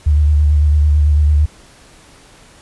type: tone with vibrato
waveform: sine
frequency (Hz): 74.4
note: D2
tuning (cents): +23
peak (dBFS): -8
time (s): 0.06-1.46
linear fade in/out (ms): 10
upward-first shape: square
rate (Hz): 9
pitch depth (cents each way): 30
effects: pink hiss -44 dBFS RMS until 2.61 s + resampled to 24000 Hz